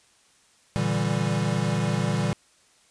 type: chord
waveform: square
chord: E half-diminished seventh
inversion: second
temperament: equal with one note detuned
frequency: 116.54 / 145.31 / 164.81 / 196 Hz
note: Bb2 / D3 / E3 / G3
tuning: 0 / -18 / 0 / 0 cents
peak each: -29 dBFS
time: 0.76-2.33 s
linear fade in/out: 0 ms
effects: white hiss -60 dBFS RMS until 2.9 s + resampled to 22050 Hz